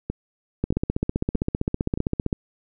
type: two click trains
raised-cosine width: 3 ms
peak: -13 / -9 dBFS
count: 4 / 27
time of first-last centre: 0.1-1.975 / 0.64-2.328 s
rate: 1.6 / 15.4 Hz
effects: none